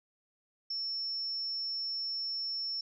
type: tone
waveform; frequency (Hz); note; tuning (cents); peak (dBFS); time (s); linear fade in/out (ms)
sine; 5400; E8; +41; -33; 0.7-2.81; 5
effects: none